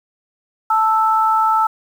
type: tone pair together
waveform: sine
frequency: 880 / 1318.5 Hz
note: A5 / E6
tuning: 0 / 0 cents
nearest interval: perfect fifth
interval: 700 cents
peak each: -15 dBFS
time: 0.7-1.67 s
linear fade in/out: 5 ms
effects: 7-bit